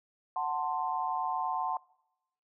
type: chord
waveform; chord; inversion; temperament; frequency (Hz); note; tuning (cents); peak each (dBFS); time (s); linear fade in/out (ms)
sine; F# diminished; none; equal with one note detuned; 740 / 887.7 / 1046.5; F#5 / A5 / C6; 0 / +15 / 0; -34; 0.36-1.77; 2
effects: noise-tail reverb RT60 0.9 s tail -23 dB re dry